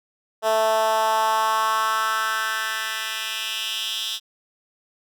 10% pulse tone with high-pass filter sweep, 220 Hz, A3, in tune, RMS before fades -23 dBFS, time 0.42-4.2 s, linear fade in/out 50 ms, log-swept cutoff 590 to 3600 Hz, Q 3, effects none

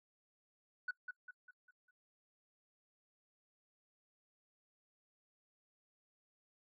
sine tone with echo, 1480 Hz, F#6, in tune, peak -34 dBFS, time 0.88-0.91 s, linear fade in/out 5 ms, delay 200 ms, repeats 5, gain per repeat -7 dB, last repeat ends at 1.91 s, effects noise-tail reverb RT60 0.1 s tail -24 dB re dry + tanh soft clip ceiling -34 dBFS

